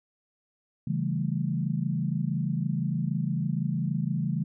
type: chord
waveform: sine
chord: A dominant seventh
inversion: first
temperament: equal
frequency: 138.59 / 164.81 / 196 / 220 Hz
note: C#3 / E3 / G3 / A3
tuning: 0 / 0 / 0 / 0 cents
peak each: -30 / -29 / -33 / -34 dBFS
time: 0.87-4.44 s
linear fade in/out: 5 ms
effects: none